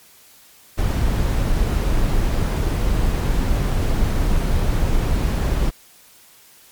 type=noise; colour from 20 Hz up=brown; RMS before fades=-18 dBFS; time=0.77-5.71 s; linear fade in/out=20 ms; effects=white hiss -49 dBFS RMS until 6.71 s + MP3 96 kbps